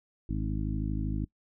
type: harmonic tone with a mistuned harmonic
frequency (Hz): 52.7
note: G#1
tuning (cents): +26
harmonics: 1 / 2 / 3 / 4 / 5 / 6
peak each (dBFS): -32 / -35 / -37 / -38 / -39 / -40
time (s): 0.29-1.25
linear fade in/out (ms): 5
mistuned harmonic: 6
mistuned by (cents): -18
effects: noise-tail reverb RT60 0.1 s tail -22 dB re dry